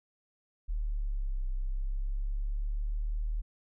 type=linear two-way sweep; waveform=sine; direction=down then up; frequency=38.89 to 32 to 38.89 Hz; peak=-29 dBFS; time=0.68-3.42 s; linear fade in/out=20 ms; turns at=1.45 s; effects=none